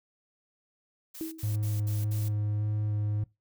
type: noise bursts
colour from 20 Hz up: blue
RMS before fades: -44 dBFS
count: 5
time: 1.14-2.288 s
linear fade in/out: 10 ms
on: 180 ms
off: 62 ms
type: tone with exponential decay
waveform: sine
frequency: 321.9 Hz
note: E4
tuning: 41 cents flat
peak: -29 dBFS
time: 1.21-1.63 s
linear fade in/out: 0 ms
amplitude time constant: 91 ms
type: tone with vibrato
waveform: triangle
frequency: 105.3 Hz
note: G#2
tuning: 24 cents sharp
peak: -25 dBFS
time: 1.43-3.24 s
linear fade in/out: 5 ms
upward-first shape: square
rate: 1.7 Hz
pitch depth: 9 cents each way
effects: noise-tail reverb RT60 0.2 s tail -20 dB re dry